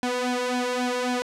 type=tone with flanger; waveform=sawtooth; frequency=248.5 Hz; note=B3; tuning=11 cents sharp; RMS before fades=-26 dBFS; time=0.03-1.22 s; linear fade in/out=0 ms; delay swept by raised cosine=1.2 to 2.2 ms; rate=3.7 Hz; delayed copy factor=+0.8; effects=low-pass 8000 Hz 12 dB/octave